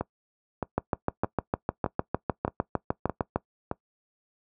two click trains, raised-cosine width 1 ms, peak -14 / -10 dBFS, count 7 / 18, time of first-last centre 0.01-3.714 / 0.78-3.36 s, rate 1.62 / 6.59 Hz, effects noise-tail reverb RT60 0.1 s tail -21 dB re dry + high-pass 60 Hz 12 dB/octave

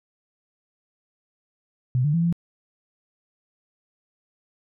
sine tone with pitch steps, 126.2 / 148.2 / 167.7 / 170.2 Hz, B2 / D3 / E3 / F3, +38 / +16 / +30 / -44 cents, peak -18 dBFS, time 1.95-2.326 s, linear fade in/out 0 ms, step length 94 ms, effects none

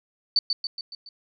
sine tone with echo, 4543 Hz, C#8, 42 cents sharp, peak -16 dBFS, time 0.36-0.39 s, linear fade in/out 2 ms, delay 140 ms, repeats 5, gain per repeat -5 dB, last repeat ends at 1.09 s, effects none

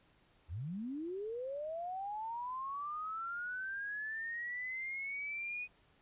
sine linear sweep, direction up, 66.5 to 2489 Hz, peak -38 dBFS, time 0.48-5.68 s, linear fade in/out 50 ms, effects pink hiss -69 dBFS RMS until 6.01 s + resampled to 8000 Hz

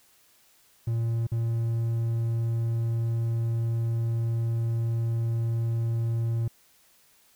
triangle tone with dropouts, 115.2 Hz, A#2, 20 cents flat, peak -22 dBFS, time 0.87-6.48 s, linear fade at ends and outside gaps 5 ms, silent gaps 1.269-1.317 s, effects white hiss -61 dBFS RMS until 7.35 s

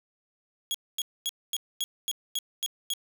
sawtooth tone bursts, 3322 Hz, G#7, in tune, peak -24 dBFS, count 9, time 0.71-2.936 s, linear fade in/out 0 ms, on 34 ms, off 240 ms, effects none

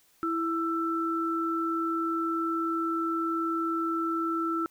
sine tone pair together, 329.6 / 1330.6 Hz, E4 / E6, 0 / +16 cents, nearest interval 2 octaves, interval 2416 cents, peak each -29 / -29 dBFS, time 0.23-4.66 s, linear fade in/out 0 ms, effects white hiss -64 dBFS RMS until 4.7 s

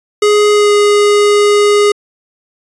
square tone with pitch glide, 416.9 to 412.6 Hz, G#4 to G#4, +7 to -11 cents, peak -7 dBFS, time 0.22-1.92 s, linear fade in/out 5 ms, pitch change -18 cents, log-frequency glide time 0.52-0.72 s, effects resampled to 22050 Hz

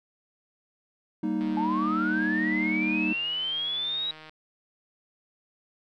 triangle chord, Eb major, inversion first, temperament equal, 196 / 233.1 / 311.1 Hz, G3 / Bb3 / Eb4, 0 / 0 / 0 cents, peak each -29 / -29 / -26 dBFS, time 1.23-3.13 s, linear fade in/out 5 ms
click train, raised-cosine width 0.3 ms, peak -30 dBFS, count 451, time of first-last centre 1.41-4.295 s, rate 156 Hz
sine linear sweep, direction up, 846 to 3870 Hz, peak -27 dBFS, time 1.57-4.11 s, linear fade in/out 2 ms
effects none

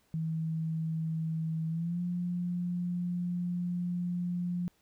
sine tone with pitch glide, 160.9 to 176.48 Hz, E3 to F3, -42 to +18 cents, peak -30 dBFS, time 0.14-4.68 s, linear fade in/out 0 ms, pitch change +160 cents, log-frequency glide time 1.68-2.01 s, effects pink hiss -70 dBFS RMS until 4.81 s

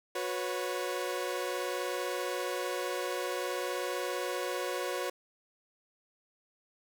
sawtooth chord, F# suspended fourth, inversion none, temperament equal with one note detuned, 364.5 / 493.9 / 554.4 Hz, F#4 / B4 / C#5, -26 / 0 / 0 cents, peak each -33 dBFS, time 0.15-5.1 s, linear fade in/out 5 ms, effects none

